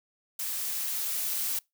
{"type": "noise with level ramp", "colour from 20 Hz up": "blue", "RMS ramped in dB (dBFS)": [-33, -30], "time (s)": [0.39, 1.59], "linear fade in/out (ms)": 5, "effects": ["noise-tail reverb RT60 0.2 s tail -25 dB re dry"]}